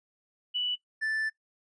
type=tone pair in turn; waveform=sine / triangle; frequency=2960 / 1760 Hz; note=F#7 / A6; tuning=0 / 0 cents; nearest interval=major sixth; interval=900 cents; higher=first; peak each=-27 / -26 dBFS; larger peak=second; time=0.54-0.76 / 1.01-1.3 s; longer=second; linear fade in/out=20 ms; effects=noise-tail reverb RT60 0.1 s tail -18 dB re dry + resampled to 22050 Hz